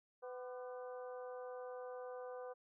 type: harmonic tone with a mistuned harmonic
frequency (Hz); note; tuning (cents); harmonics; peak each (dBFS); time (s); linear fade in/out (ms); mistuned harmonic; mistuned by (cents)
251; B3; +28; 2 / 3 / 4 / 5 / 6; -46 / -54 / -58 / -58 / -62; 0.22-2.54; 20; 5; -72
effects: none